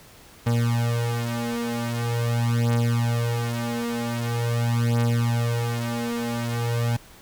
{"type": "beating tone pair", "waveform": "35% pulse", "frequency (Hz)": [117.7, 118.14], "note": ["A#2", "A#2"], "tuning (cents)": [17, 24], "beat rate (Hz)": 0.44, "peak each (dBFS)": [-23, -23], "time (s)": [0.46, 6.97], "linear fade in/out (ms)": 10, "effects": ["pink hiss -49 dBFS RMS until 7.21 s"]}